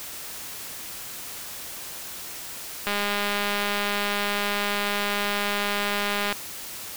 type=click train; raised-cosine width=0.3 ms; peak=-10 dBFS; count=706; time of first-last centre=2.87-6.326 s; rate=204 Hz; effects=white hiss -37 dBFS RMS until 6.96 s